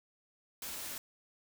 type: noise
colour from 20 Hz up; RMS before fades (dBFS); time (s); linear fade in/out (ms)
white; -42; 0.62-0.98; 2
effects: none